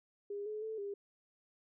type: tone with pitch steps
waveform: sine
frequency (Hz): 406.4 / 426.7 / 439.8 / 402.7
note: G#4 / G#4 / A4 / G4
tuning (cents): -38 / +47 / -1 / +47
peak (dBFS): -38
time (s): 0.3-0.94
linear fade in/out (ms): 5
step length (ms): 160
effects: none